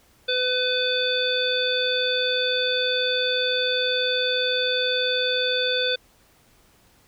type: harmonic tone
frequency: 503 Hz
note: B4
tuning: 32 cents sharp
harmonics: 1 / 3 / 5 / 7 / 9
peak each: -25 / -28 / -32 / -24 / -32 dBFS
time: 0.28-5.96 s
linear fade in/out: 10 ms
effects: pink hiss -58 dBFS RMS until 7.07 s